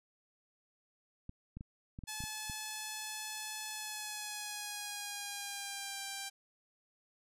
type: clicks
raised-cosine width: 5 ms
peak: -32 dBFS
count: 8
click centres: 1.294 / 1.57 / 1.609 / 1.989 / 2.037 / 2.205 / 2.239 / 2.498 s
type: tone with pitch glide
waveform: 5% pulse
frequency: 861 to 789.5 Hz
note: A5 to G5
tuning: -38 to +12 cents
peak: -28 dBFS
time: 2.07-6.3 s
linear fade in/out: 20 ms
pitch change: -150 cents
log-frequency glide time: 3.71-6.03 s
effects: none